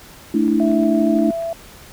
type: chord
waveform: sine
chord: A suspended fourth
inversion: none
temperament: equal with one note detuned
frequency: 220 / 293.7 / 326.4 Hz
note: A3 / D4 / E4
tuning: 0 / 0 / -17 cents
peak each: -18 / -18 / -18 dBFS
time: 0.34-1.31 s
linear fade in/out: 5 ms
type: click train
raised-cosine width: 0.5 ms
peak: -27 dBFS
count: 9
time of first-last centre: 0.48-1.423 s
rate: 8.48 Hz
type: tone with pitch glide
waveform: sine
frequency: 659.3 to 666.2 Hz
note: E5 to E5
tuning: 0 to +18 cents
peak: -21 dBFS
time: 0.6-1.53 s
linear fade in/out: 2 ms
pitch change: +18 cents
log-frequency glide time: 1.02-1.3 s
effects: pink hiss -42 dBFS RMS until 1.92 s

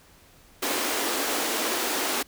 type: high-pass noise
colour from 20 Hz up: pink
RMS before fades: -27 dBFS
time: 0.62-2.23 s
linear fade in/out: 10 ms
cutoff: 250 Hz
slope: 48 dB/octave
effects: pink hiss -55 dBFS RMS until 2.27 s

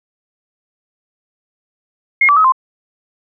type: tone with pitch steps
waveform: sine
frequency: 2145 / 1157 / 1274 / 1046 Hz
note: C7 / D6 / D#6 / C6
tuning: +42 / -26 / +41 / -1 cents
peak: -7 dBFS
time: 2.21-2.522 s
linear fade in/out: 5 ms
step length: 78 ms
effects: none

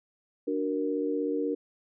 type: chord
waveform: sine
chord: D augmented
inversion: none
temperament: equal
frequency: 293.7 / 370 / 466.2 Hz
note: D4 / F#4 / A#4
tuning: 0 / 0 / 0 cents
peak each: -30 / -34 / -30 dBFS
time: 0.47-1.55 s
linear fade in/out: 10 ms
effects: none

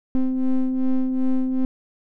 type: ring-modulated tone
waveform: triangle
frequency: 130.3 Hz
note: C3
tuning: 7 cents flat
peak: -12 dBFS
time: 0.15-1.65 s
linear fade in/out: 0 ms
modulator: 129 Hz
effects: none

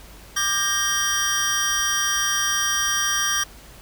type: tone cluster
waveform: square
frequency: 1184 / 1592 / 1859 / 3173 / 5720 Hz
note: D6 / G6 / A#6 / G7 / F8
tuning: +14 / +26 / -5 / +20 / +41 cents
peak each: -29 / -27 / -31 / -28 / -24 dBFS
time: 0.36-3.44 s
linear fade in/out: 10 ms
effects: added 50 Hz sine -46 dBFS peak until 3.81 s + pink hiss -46 dBFS RMS until 3.81 s

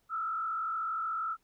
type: tone with frequency modulation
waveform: sine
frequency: 1318.5 Hz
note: E6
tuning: in tune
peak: -31 dBFS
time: 0.09-1.37 s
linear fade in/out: 50 ms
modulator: 46.4 Hz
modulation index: 1
effects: pink hiss -74 dBFS RMS until 1.43 s

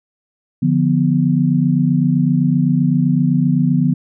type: chord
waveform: sine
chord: B diminished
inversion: first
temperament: equal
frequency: 146.83 / 174.61 / 246.9 Hz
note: D3 / F3 / B3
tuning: 0 / 0 / 0 cents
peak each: -16 dBFS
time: 0.62-3.94 s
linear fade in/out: 10 ms
effects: none

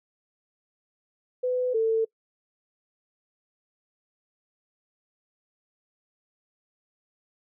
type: tone pair in turn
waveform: sine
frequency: 502 / 447.2 Hz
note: B4 / A4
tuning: +28 / +28 cents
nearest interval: major second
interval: 200 cents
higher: first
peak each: -23 / -20 dBFS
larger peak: second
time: 1.43-1.74 / 1.74-2.05 s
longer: neither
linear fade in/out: 10 ms
effects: noise-tail reverb RT60 0.1 s tail -24 dB re dry

